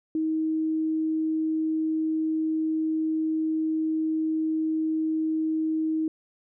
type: tone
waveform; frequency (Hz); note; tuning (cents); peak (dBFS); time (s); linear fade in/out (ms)
sine; 316.3; D#4; +29; -23; 0.15-6.08; 2
effects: none